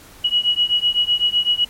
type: beating tone pair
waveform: sine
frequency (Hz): 2912 / 2919.9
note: F#7 / F#7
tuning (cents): -28 / -24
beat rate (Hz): 7.9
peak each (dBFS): -18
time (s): 0.24-1.65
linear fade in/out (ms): 10
effects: pink hiss -44 dBFS RMS until 1.69 s + MP3 64 kbps